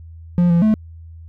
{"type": "tone with pitch steps", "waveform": "triangle", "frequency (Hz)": [175.4, 170.5, 216.5], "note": ["F3", "F3", "A3"], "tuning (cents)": [8, -41, -28], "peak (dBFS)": -9, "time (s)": [0.38, 0.74], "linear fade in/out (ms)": 0, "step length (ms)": 120, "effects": ["added 82 Hz sine -35 dBFS peak until 1.28 s"]}